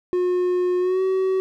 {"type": "tone with pitch glide", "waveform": "triangle", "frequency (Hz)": [360, 378.3], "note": ["F#4", "F#4"], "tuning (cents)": [-47, 38], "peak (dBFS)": -16, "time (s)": [0.13, 1.4], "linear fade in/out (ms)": 0, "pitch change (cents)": 85, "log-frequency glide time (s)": [0.79, 1.02], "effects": []}